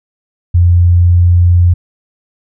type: tone with pitch glide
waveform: sine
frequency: 87.31 to 87.82 Hz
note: F2 to F2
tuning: 0 to +10 cents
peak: -4 dBFS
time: 0.54-1.74 s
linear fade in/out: 10 ms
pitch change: +10 cents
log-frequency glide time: 0.66-1.21 s
effects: none